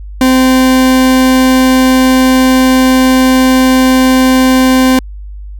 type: tone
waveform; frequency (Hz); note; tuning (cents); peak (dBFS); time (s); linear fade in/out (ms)
40% pulse; 259; C4; -17; -4; 0.21-4.99; 2
effects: added 50 Hz sine -23 dBFS peak until 5.59 s